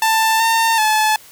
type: tone with pitch steps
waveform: sawtooth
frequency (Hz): 888 / 907 / 863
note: A5 / A#5 / A5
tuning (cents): +16 / -48 / -34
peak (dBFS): -9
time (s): 0.02-1.16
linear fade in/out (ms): 2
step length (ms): 380
effects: white hiss -43 dBFS RMS until 1.31 s